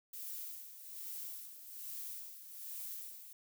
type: noise with tremolo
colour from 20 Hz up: violet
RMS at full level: -44 dBFS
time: 0.13-3.33 s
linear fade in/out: 5 ms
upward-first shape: sine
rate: 1.2 Hz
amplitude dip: 65%
effects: none